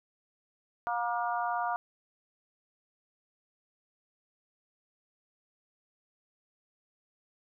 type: harmonic tone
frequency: 237.4 Hz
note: A#3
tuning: 32 cents sharp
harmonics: 3 / 4 / 5 / 6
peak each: -32 / -34 / -36 / -38 dBFS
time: 0.87-1.76 s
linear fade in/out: 0 ms
effects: none